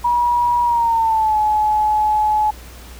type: tone with pitch glide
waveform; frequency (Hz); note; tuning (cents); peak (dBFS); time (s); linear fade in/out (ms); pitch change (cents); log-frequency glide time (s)
sine; 962 to 852.1; B5 to G#5; -46 to +44; -13; 0.04-2.51; 10; -210; 0.63-1.38
effects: added 60 Hz sine -36 dBFS peak until 2.99 s + pink hiss -41 dBFS RMS until 2.99 s